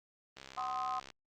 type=click train; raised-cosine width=0.2 ms; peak=-30 dBFS; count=50; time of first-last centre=0.37-1.102 s; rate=66.9 Hz
type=chord; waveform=sine; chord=C diminished; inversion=second; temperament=just; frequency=753.5 / 1046.5 / 1255.8 Hz; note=Gb5 / C6 / Eb6; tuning=+31 / 0 / +16 cents; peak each=-38 / -38 / -39 dBFS; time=0.57-1 s; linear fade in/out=10 ms
effects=Opus 32 kbps